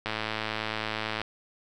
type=click train; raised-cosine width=0.3 ms; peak=-14 dBFS; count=127; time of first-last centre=0.06-1.216 s; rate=109 Hz; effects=none